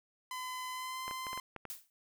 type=tone with pitch glide; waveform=sawtooth; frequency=1016 to 1034.4 Hz; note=B5 to C6; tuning=+49 to -20 cents; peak=-35 dBFS; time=0.31-1.4 s; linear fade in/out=2 ms; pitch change=+31 cents; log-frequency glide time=0.71-1.01 s
type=clicks; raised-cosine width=0.5 ms; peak=-28 dBFS; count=7; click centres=1.08 / 1.111 / 1.268 / 1.331 / 1.376 / 1.563 / 1.653 s
type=noise with exponential decay; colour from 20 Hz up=blue; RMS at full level=-39 dBFS; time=1.7-1.9 s; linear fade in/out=1 ms; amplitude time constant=42 ms
effects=none